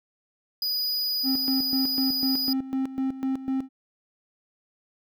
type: tone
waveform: square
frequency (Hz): 4939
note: D#8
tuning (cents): -14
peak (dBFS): -25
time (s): 0.62-2.53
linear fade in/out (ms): 2
type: tone with tremolo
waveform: triangle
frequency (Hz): 265.1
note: C4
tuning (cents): +23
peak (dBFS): -21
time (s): 1.23-3.69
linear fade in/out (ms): 50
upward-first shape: square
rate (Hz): 4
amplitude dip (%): 75
effects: none